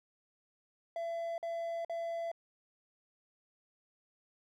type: tone bursts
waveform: triangle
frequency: 672 Hz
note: E5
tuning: 33 cents sharp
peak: -33 dBFS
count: 3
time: 0.96-2.316 s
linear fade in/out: 2 ms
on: 420 ms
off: 48 ms
effects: none